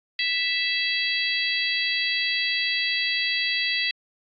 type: harmonic tone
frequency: 659.3 Hz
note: E5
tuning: in tune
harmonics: 3 / 4 / 5 / 6 / 7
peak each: -27 / -28 / -29 / -30 / -30 dBFS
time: 0.19-3.91 s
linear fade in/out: 2 ms
effects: AAC 48 kbps